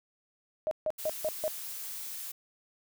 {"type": "tone bursts", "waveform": "sine", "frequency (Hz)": 622.3, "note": "D#5", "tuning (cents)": 0, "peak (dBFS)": -27, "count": 5, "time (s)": [0.67, 1.48], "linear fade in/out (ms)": 0, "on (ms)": 42, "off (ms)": 150}
{"type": "noise", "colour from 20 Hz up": "blue", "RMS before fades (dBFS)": -40, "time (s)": [0.98, 2.32], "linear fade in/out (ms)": 10}
{"effects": []}